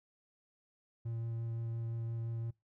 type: tone with vibrato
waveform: triangle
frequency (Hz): 115.1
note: A#2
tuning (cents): -22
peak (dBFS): -34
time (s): 1.05-2.51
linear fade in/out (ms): 10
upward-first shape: sine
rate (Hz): 5.8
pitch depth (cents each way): 9
effects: noise-tail reverb RT60 0.2 s tail -23 dB re dry